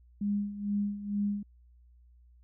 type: tone with tremolo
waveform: sine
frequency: 204 Hz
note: G#3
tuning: 31 cents flat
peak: -26 dBFS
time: 0.21-1.43 s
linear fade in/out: 5 ms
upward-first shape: sine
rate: 2.2 Hz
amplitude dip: 75%
effects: added 60 Hz sine -56 dBFS peak until 2.43 s